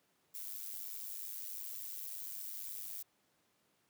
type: noise with amplitude modulation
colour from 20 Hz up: violet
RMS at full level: -41 dBFS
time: 0.34-3.03 s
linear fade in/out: 10 ms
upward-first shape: sine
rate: 100 Hz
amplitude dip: 80%
effects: pink hiss -75 dBFS RMS until 3.89 s + high-pass 150 Hz 12 dB/octave